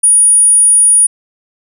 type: tone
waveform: sine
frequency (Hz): 9600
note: D9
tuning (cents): +37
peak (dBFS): -4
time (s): 0.03-1.07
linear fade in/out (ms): 10
effects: none